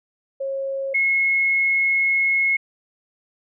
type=tone pair in turn; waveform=sine; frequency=543 / 2172 Hz; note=C#5 / C#7; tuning=-36 / -36 cents; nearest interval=2 octaves; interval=2400 cents; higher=second; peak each=-23 / -16 dBFS; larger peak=second; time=0.4-0.94 / 0.94-2.57 s; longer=second; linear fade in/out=10 ms; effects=none